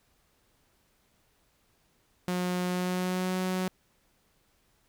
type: tone with pitch glide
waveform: sawtooth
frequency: 180 to 185.06 Hz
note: F#3 to F#3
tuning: -47 to +1 cents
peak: -24 dBFS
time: 2.28-3.68 s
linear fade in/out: 0 ms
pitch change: +48 cents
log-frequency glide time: 2.66-3.37 s
effects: pink hiss -69 dBFS RMS until 4.88 s